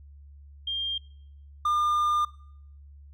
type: tone pair in turn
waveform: sine / triangle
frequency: 3200 / 1204.5 Hz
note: G7 / D6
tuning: +35 / +43 cents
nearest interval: octave + perfect fourth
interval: 1692 cents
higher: first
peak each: -27 / -20 dBFS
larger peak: second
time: 0.67-0.98 / 1.65-2.25 s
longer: second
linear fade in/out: 5 ms
effects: noise-tail reverb RT60 0.7 s tail -22 dB re dry + added 71 Hz sine -46 dBFS peak until 3.13 s